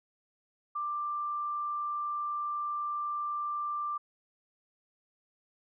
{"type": "tone", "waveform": "sine", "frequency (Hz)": 1182, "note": "D6", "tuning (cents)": 11, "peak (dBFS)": -31, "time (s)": [0.75, 3.98], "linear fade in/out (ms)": 10, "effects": []}